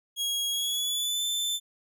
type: tone with pitch glide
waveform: sawtooth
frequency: 3300 to 3537 Hz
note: G#7 to A7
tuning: -12 to +8 cents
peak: -24 dBFS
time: 0.16-1.6 s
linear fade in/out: 50 ms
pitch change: +120 cents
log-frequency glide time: 0.51-1.24 s
effects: none